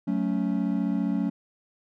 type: chord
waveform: triangle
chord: F# minor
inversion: none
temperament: equal with one note detuned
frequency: 185 / 220 / 279.9 Hz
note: F#3 / A3 / C#4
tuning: 0 / 0 / +17 cents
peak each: -26 dBFS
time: 0.07-1.3 s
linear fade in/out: 10 ms
effects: none